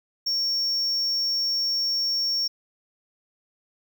triangle tone, 5500 Hz, F8, 27 cents flat, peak -21 dBFS, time 0.26-2.48 s, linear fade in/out 10 ms, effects 10-bit

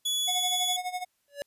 sawtooth tone, 3400 Hz, G#7, 40 cents sharp, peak -23 dBFS, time 0.05-0.77 s, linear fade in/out 10 ms
square tone with tremolo, 728 Hz, F#5, 28 cents flat, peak -29 dBFS, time 0.27-1.05 s, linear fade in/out 20 ms, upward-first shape sine, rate 12 Hz, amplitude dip 80%
square tone with exponential growth, 571 Hz, D5, 49 cents flat, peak -29 dBFS, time 1.28-1.42 s, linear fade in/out 0 ms, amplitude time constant 29 ms
effects white hiss -74 dBFS RMS until 1.46 s + resampled to 32000 Hz

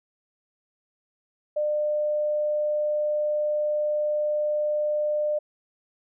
sine tone, 600 Hz, D5, 37 cents sharp, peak -22 dBFS, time 1.56-5.39 s, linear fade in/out 10 ms, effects none

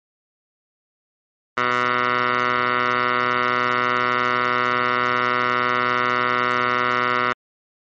15% pulse tone with band-pass filter, 123.47 Hz, B2, in tune, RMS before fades -20 dBFS, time 1.57-7.33 s, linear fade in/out 5 ms, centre 1500 Hz, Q 2.6, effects MP3 32 kbps

